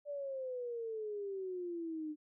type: exponential sweep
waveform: sine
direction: down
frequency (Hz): 587.3 to 299.8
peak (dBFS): -38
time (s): 0.05-2.16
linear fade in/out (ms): 50
effects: none